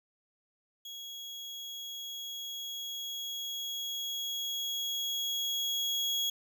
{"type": "tone with level ramp", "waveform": "35% pulse", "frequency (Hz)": 3322, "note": "G#7", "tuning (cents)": 0, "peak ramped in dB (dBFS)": [-40, -27], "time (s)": [0.85, 6.3], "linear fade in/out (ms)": 5, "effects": []}